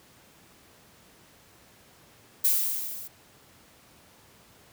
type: noise with level ramp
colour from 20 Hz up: violet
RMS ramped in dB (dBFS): -21 to -41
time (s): 2.44-3.08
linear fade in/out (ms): 10
effects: pink hiss -56 dBFS RMS until 4.72 s + high-pass 80 Hz 12 dB/octave